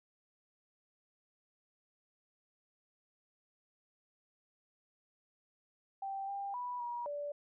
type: tone with pitch steps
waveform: sine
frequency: 782 / 796 / 983 / 958 / 581 Hz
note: G5 / G5 / B5 / A#5 / D5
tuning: -4 / +26 / -8 / +47 / -19 cents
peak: -37 dBFS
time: 6.02-7.32 s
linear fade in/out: 5 ms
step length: 260 ms
effects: none